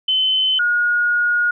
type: tone pair in turn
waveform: sine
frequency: 3051 / 1439.9 Hz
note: G7 / F#6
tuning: -48 / -48 cents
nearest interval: octave + minor second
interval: 1300 cents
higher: first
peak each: -14 dBFS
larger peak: neither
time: 0.08-0.59 / 0.59-1.51 s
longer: second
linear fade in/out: 5 ms
effects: none